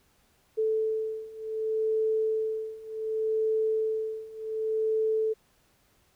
sine beating tone pair, 438.3 / 438.97 Hz, A4 / A4, -7 / -4 cents, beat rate 0.67 Hz, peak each -30 / -28 dBFS, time 0.57-5.34 s, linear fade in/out 20 ms, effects pink hiss -66 dBFS RMS until 6.15 s

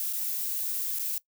violet noise with dropouts, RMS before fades -31 dBFS, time 0-1.18 s, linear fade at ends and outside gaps 1 ms, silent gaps 0.128-0.133 / 0.988-0.994 s, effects noise-tail reverb RT60 0.1 s tail -19 dB re dry

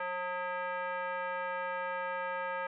sine tone with frequency modulation, 185 Hz, F#3, in tune, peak -33 dBFS, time 0-2.67 s, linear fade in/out 5 ms, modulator 722 Hz, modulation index 2.3, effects none

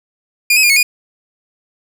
sawtooth tone with pitch steps, 2421 / 2550 / 2413 / 2196 / 2445 Hz, D#7 / D#7 / D7 / C#7 / D#7, -48 / +42 / +46 / -17 / -31 cents, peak -5 dBFS, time 0.5-0.83 s, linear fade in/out 5 ms, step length 66 ms, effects none

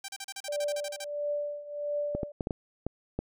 5% pulse tone bursts, 784 Hz, G5, in tune, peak -25 dBFS, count 13, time 0.04-1.044 s, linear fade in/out 5 ms, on 44 ms, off 36 ms
sine tone with tremolo, 585 Hz, D5, 7 cents flat, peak -27 dBFS, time 0.48-2.32 s, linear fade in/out 5 ms, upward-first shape triangle, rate 1.5 Hz, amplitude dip 85%
clicks, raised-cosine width 2 ms, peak -17 dBFS, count 7, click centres 2.15 / 2.232 / 2.408 / 2.471 / 2.508 / 2.866 / 3.19 s
effects none

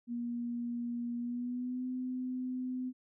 sine tone with pitch glide, 238.5 to 254.1 Hz, A#3 to B3, +40 to +49 cents, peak -34 dBFS, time 0.07-2.93 s, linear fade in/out 50 ms, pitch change +109 cents, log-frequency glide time 1.17-1.86 s, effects none

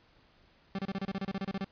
40% pulse tone bursts, 194.2 Hz, G3, 16 cents flat, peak -31 dBFS, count 14, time 0.75-1.645 s, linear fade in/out 2 ms, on 37 ms, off 29 ms, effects pink hiss -64 dBFS RMS until 1.71 s + resampled to 11025 Hz

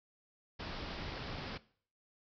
pink low-pass noise, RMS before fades -43 dBFS, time 0.59-1.58 s, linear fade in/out 10 ms, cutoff 5300 Hz, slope 96 dB/octave, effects noise-tail reverb RT60 0.5 s tail -19 dB re dry

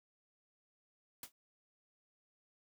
white noise with exponential decay, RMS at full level -42 dBFS, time 1.23-1.32 s, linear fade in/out 2 ms, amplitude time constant 19 ms, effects none

